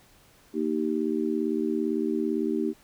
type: harmonic tone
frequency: 77.78 Hz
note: D#2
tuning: in tune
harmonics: 3 / 4 / 5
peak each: -29 / -28 / -29 dBFS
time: 0.53-2.74 s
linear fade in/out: 50 ms
effects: pink hiss -58 dBFS RMS until 2.83 s